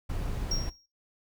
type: noise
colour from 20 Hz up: brown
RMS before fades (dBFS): -32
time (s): 0.09-0.7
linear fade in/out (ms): 10
type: tone with exponential decay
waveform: triangle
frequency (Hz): 5588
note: F8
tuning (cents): 0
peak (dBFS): -26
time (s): 0.51-0.86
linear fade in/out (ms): 5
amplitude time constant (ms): 76
effects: noise-tail reverb RT60 0.2 s tail -18 dB re dry